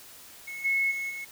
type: tone with level steps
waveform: triangle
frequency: 2186 Hz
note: C#7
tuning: 25 cents flat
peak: -34 / -19 / -28 / -33 dBFS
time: 0.47-1.25 s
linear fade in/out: 10 ms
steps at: 0.64 / 0.9 / 1.09 s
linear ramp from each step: 20 ms
effects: tanh soft clip ceiling -21 dBFS + white hiss -49 dBFS RMS until 1.31 s